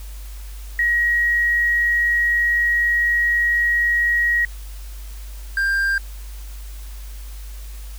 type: tone pair in turn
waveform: sine / triangle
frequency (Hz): 1898 / 1589.6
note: A#6 / G6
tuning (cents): +31 / +24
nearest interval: minor third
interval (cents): 307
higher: first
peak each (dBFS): -15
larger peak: neither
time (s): 0.79-4.45 / 5.57-5.98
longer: first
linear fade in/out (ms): 2
effects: added 50 Hz sine -31 dBFS peak until 7.98 s + white hiss -45 dBFS RMS until 7.98 s